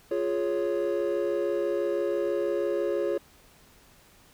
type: chord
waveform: triangle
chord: Db major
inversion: first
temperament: equal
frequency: 349.2 / 415.3 / 554.4 Hz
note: F4 / Ab4 / Db5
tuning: 0 / 0 / 0 cents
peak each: -27 / -27 / -27 dBFS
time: 0.11-3.18 s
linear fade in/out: 5 ms
effects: tanh soft clip ceiling -15 dBFS + pink hiss -57 dBFS RMS until 4.33 s